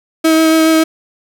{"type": "tone with vibrato", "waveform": "35% pulse", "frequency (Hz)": 320.1, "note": "D#4", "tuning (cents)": 49, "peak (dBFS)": -6, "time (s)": [0.24, 0.84], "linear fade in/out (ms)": 10, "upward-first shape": "sine", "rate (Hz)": 7.1, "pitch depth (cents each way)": 12, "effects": []}